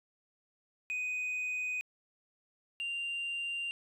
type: tone pair in turn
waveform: sine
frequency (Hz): 2496 / 2783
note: D#7 / F7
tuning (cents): +5 / -7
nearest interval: major second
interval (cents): 188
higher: second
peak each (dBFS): -30 / -32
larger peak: first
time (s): 0.9-1.81 / 2.8-3.71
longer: neither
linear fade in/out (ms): 0
effects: tanh soft clip ceiling -32 dBFS